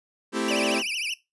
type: chord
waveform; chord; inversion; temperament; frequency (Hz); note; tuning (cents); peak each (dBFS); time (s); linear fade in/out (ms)
sawtooth; A minor seventh; none; equal; 220 / 261.6 / 329.6 / 392; A3 / C4 / E4 / G4; 0 / 0 / 0 / 0; -26; 0.32-0.83; 50
type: tone with vibrato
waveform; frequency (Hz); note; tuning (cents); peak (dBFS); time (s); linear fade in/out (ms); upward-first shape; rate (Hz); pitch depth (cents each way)
35% pulse; 2648; E7; +7; -25; 0.48-1.14; 5; triangle; 13; 260
type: tone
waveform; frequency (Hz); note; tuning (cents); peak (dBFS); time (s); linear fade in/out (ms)
triangle; 584; D5; -10; -26; 0.5-0.75; 10
effects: noise-tail reverb RT60 0.2 s tail -18 dB re dry + resampled to 24000 Hz